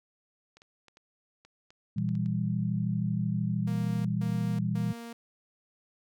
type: clicks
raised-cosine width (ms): 0.2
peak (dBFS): -37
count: 10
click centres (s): 0.57 / 0.619 / 0.883 / 0.971 / 1.45 / 1.705 / 1.983 / 2.09 / 2.153 / 2.26
type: chord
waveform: sine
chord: E diminished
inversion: second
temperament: just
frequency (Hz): 118.67 / 164.81 / 197.78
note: Bb2 / E3 / G3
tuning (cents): +31 / 0 / +16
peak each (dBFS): -31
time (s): 1.96-4.93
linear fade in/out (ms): 10
type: tone bursts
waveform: sawtooth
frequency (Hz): 233.1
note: A#3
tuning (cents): 0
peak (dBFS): -36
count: 3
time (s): 3.67-5.13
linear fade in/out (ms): 5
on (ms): 380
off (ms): 160
effects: none